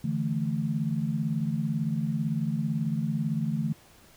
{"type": "chord", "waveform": "sine", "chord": "D suspended second", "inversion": "none", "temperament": "equal", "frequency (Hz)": [146.83, 164.81, 220], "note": ["D3", "E3", "A3"], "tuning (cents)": [0, 0, 0], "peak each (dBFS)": -30, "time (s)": [0.04, 3.73], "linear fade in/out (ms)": 5, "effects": ["pink hiss -56 dBFS RMS until 4.16 s"]}